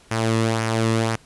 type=tone with flanger; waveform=sawtooth; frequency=112.7 Hz; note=A2; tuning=42 cents sharp; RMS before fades=-21 dBFS; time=0.11-1.16 s; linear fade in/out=5 ms; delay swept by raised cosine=0.24 to 1.34 ms; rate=1.9 Hz; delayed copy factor=-0.5; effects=pink hiss -52 dBFS RMS until 1.25 s + resampled to 24000 Hz